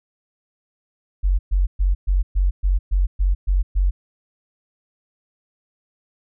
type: tone bursts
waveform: sine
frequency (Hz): 46.49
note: F#1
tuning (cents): +9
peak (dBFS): -14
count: 10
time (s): 1.23-3.91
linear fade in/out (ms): 20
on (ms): 160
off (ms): 120
effects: none